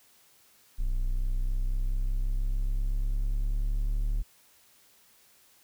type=exponential sweep; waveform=triangle; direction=up; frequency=30.87 to 36.71 Hz; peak=-23 dBFS; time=0.78-4.23 s; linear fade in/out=20 ms; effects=white hiss -61 dBFS RMS until 5.63 s